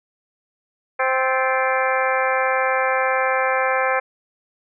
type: harmonic tone with a mistuned harmonic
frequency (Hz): 261.6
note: C4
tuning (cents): 0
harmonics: 2 / 3 / 4 / 5 / 6 / 7 / 8 / 9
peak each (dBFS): -22 / -24 / -25 / -26 / -27 / -27 / -28 / -29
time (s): 0.99-4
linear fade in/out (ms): 10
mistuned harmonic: 7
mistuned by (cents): -85
effects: none